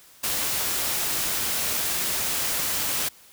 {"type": "noise", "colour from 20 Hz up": "white", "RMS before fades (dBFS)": -26, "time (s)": [0.23, 3.09], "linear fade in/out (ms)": 10, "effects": ["white hiss -52 dBFS RMS until 3.32 s"]}